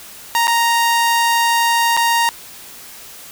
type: tone with dropouts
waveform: sawtooth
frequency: 932 Hz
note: A#5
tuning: 1 cent flat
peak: -9 dBFS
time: 0.35-2.29 s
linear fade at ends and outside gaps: 0 ms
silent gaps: 0.471-0.479 / 1.967-1.973 s
effects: white hiss -37 dBFS RMS until 3.31 s